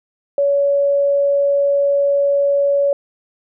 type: tone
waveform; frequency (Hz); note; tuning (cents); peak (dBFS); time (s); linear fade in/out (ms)
sine; 564; C#5; +30; -12; 0.38-2.93; 2
effects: none